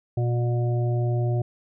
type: harmonic tone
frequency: 120.4 Hz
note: B2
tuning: 44 cents flat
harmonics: 1 / 3 / 5 / 6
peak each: -21 / -31 / -35 / -37 dBFS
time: 0.17-1.42 s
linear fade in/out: 5 ms
effects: none